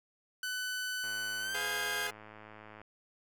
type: tone with pitch glide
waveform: sawtooth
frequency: 1500 to 1617 Hz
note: F#6 to G#6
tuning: +23 to -47 cents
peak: -31 dBFS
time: 0.43-2.07 s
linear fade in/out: 2 ms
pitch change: +130 cents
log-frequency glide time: 1.39-1.63 s
type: click train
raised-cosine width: 0.5 ms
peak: -35 dBFS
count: 191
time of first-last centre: 1.04-2.816 s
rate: 107 Hz
type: chord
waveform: 10% pulse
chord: F diminished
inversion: first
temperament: just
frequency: 419.1 / 502.9 / 698.5 Hz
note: Ab4 / Cb5 / F5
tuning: +16 / +31 / 0 cents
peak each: -32 / -34 / -33 dBFS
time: 1.54-2.11 s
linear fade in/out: 10 ms
effects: none